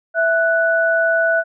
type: tone pair together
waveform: sine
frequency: 660 / 1481.6 Hz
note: E5 / F#6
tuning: +2 / +2 cents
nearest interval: octave + major second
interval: 1400 cents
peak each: -16 dBFS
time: 0.14-1.44 s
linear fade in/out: 50 ms
effects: none